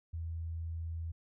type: tone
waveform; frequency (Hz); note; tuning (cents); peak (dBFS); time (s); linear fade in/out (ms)
sine; 82.41; E2; 0; -36; 0.13-1.12; 10
effects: none